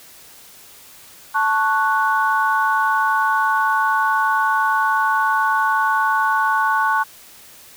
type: chord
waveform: sine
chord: F# minor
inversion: first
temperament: equal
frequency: 880 / 1108.7 / 1480 Hz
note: A5 / C#6 / F#6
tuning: 0 / 0 / 0 cents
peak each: -19 dBFS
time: 1.34-7.04 s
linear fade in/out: 20 ms
effects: tanh soft clip ceiling -5 dBFS + white hiss -44 dBFS RMS until 7.76 s